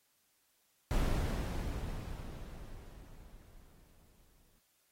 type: noise with exponential decay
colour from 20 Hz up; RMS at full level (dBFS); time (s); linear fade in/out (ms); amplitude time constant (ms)
brown; -29; 0.91-4.59; 0; 800
effects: white hiss -74 dBFS RMS until 4.91 s + AAC 48 kbps